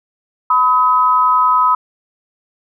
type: tone pair together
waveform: sine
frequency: 1001.7 / 1271 Hz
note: B5 / D#6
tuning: +24 / +36 cents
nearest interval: major third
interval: 412 cents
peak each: -12 dBFS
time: 0.5-1.75 s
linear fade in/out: 5 ms
effects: none